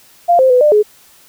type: tone with pitch steps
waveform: sine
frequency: 695 / 522 / 499.6 / 598 / 420.8 Hz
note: F5 / C5 / B4 / D5 / G#4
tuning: -9 / -4 / +20 / +31 / +23 cents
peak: -6 dBFS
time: 0.28-0.83 s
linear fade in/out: 20 ms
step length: 110 ms
effects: white hiss -46 dBFS RMS until 1.28 s